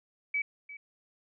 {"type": "tone with echo", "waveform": "sine", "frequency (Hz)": 2286, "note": "D7", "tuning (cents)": -47, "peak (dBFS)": -27, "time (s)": [0.34, 0.42], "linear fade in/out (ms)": 5, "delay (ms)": 350, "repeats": 1, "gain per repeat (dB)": -15, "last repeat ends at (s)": 0.77, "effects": []}